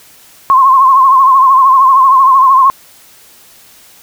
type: tone with vibrato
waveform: sine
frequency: 1063 Hz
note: C6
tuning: 27 cents sharp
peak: -3 dBFS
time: 0.5-2.7 s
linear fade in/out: 0 ms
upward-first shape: triangle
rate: 13 Hz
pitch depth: 87 cents each way
effects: white hiss -41 dBFS RMS until 4.02 s